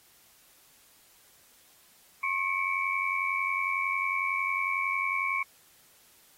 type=tone cluster; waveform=sine; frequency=1081 / 2222 / 2313 Hz; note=C#6 / C#7 / D7; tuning=-44 / +4 / -27 cents; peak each=-31 dBFS; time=2.23-5.43 s; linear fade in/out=5 ms; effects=white hiss -60 dBFS RMS until 6.37 s + AAC 48 kbps